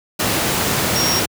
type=tone in noise; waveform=sine; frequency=5588 Hz; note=F8; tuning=in tune; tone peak=-18 dBFS; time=0.95-1.2 s; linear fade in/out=10 ms; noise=pink; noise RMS=-18 dBFS; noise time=0.19-1.26 s; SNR=-3 dB; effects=high-pass 100 Hz 12 dB/octave